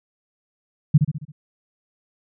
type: tone with echo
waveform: sine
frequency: 149.6 Hz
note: D3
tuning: 32 cents sharp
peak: -7 dBFS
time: 0.94-0.98 s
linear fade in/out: 10 ms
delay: 68 ms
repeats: 5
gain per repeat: -6 dB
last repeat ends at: 1.32 s
effects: none